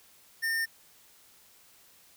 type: tone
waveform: square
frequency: 1815 Hz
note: A#6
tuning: 47 cents flat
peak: -28 dBFS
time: 0.42-0.66 s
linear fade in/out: 20 ms
effects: white hiss -59 dBFS RMS until 2.16 s